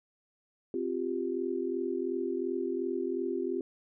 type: chord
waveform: sine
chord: C suspended fourth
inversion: none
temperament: equal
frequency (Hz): 261.6 / 349.2 / 392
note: C4 / F4 / G4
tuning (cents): 0 / 0 / 0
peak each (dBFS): -36 / -33 / -34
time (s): 0.74-3.61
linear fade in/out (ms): 2
effects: none